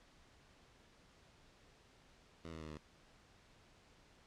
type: tone with pitch steps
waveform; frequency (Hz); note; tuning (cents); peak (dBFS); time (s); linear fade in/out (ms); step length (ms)
10% pulse; 82.41 / 80.2 / 78.05 / 75.96; E2 / E2 / D#2 / D#2; 0 / -47 / +6 / -41; -39; 2.44-2.78; 10; 85
effects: pink hiss -66 dBFS RMS until 4.26 s + low-pass 6000 Hz 12 dB/octave